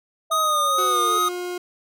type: linear sweep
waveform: sine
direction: down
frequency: 657 to 428.7 Hz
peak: -28 dBFS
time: 0.3-1.19 s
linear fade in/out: 10 ms
type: tone with vibrato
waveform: square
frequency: 1238 Hz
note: D#6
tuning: 9 cents flat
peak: -19 dBFS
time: 0.31-1.29 s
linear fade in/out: 10 ms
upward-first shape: triangle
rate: 2.5 Hz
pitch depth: 31 cents each way
type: tone with pitch glide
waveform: 40% pulse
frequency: 370 to 357 Hz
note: F#4 to F4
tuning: 0 to +38 cents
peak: -26 dBFS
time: 0.78-1.58 s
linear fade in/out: 5 ms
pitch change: -62 cents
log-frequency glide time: 0.9-1 s
effects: none